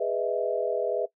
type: chord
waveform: sine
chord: E major seventh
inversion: first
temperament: just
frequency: 412 / 494.4 / 618.1 / 659.3 Hz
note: G#4 / B4 / D#5 / E5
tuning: -14 / +2 / -12 / 0 cents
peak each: -31 / -29 / -31 / -29 dBFS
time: 0-1.06 s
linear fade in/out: 10 ms
effects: noise-tail reverb RT60 0.1 s tail -19 dB re dry